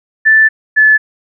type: tone pair in turn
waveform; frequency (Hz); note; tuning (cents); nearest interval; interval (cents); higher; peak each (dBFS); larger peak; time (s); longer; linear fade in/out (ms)
sine; 1760 / 1730.8; A6 / A6; 0 / -29; unison; 29; first; -4; neither; 0.25-0.49 / 0.76-0.98; first; 20
effects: none